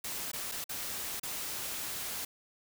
white noise with dropouts, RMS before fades -38 dBFS, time 0.04-2.25 s, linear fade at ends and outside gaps 5 ms, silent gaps 0.317-0.332 / 0.516-0.519 / 0.642-0.692 / 1.198-1.231 s, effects none

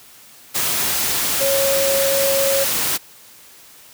sine tone in noise, 549 Hz, C#5, 17 cents flat, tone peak -17 dBFS, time 1.4-2.65 s, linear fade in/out 20 ms, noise white, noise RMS -20 dBFS, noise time 0.54-2.98 s, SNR 0 dB, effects white hiss -45 dBFS RMS until 3.93 s + high-pass 60 Hz 12 dB/octave

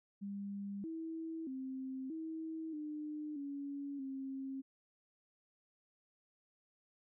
sine tone with pitch steps, 200.1 / 324.7 / 262.9 / 320.9 / 301.7 / 281.9 / 268.4 Hz, G3 / E4 / C4 / E4 / D4 / C#4 / C4, +36 / -26 / +8 / -46 / +47 / +29 / +44 cents, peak -40 dBFS, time 0.21-4.62 s, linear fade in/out 20 ms, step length 630 ms, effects none

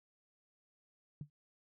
sine tone with exponential decay, 146.8 Hz, D3, in tune, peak -37 dBFS, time 1.21-1.3 s, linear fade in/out 2 ms, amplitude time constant 18 ms, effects none

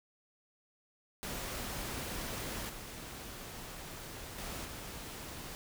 pink noise with level steps, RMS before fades -40 / -46 / -42 / -45 dBFS, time 1.23-5.55 s, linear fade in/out 0 ms, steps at 2.69 / 4.38 / 4.65 s, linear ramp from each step 5 ms, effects none

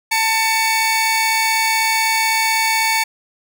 sawtooth tone pair together, 890 / 2243 Hz, A5 / C#7, +20 / +20 cents, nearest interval octave + major third, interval 1600 cents, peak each -14 / -14 dBFS, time 0.11-3.04 s, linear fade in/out 10 ms, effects none

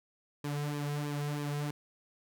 sawtooth tone with flanger, 146.1 Hz, D3, 9 cents flat, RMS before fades -35 dBFS, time 0.44-1.71 s, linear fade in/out 5 ms, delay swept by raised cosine 1.4 to 3.5 ms, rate 3.1 Hz, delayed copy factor -0.65, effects none

